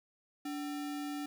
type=tone with sample-and-hold; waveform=sine; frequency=290 Hz; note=D4; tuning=22 cents flat; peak=-36 dBFS; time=0.45-1.26 s; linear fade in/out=5 ms; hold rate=1050 Hz; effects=none